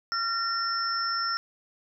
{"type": "tone cluster", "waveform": "sine", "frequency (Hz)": [1371, 1828, 5350], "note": ["F6", "A#6", "E8"], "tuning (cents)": [-32, -34, 25], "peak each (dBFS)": [-28, -37, -30], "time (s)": [0.12, 1.37], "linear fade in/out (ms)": 0, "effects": []}